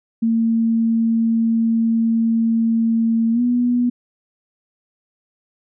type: tone with pitch glide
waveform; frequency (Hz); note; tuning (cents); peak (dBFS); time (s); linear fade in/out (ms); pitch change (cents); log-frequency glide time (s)
sine; 227.4 to 243.7; A#3 to B3; -43 to -23; -14; 0.22-3.9; 10; +120; 3.32-3.41
effects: none